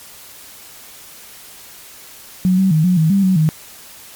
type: tone with pitch steps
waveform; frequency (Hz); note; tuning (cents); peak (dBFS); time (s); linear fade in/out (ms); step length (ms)
sine; 184.4 / 190.9 / 156.5 / 181.6 / 158.9 / 197 / 187.4 / 156.4; F#3 / G3 / D#3 / F#3 / D#3 / G3 / F#3 / D#3; -6 / -46 / +10 / -32 / +37 / +9 / +22 / +9; -10; 2.45-3.49; 0; 130
effects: white hiss -39 dBFS RMS until 4.15 s + MP3 96 kbps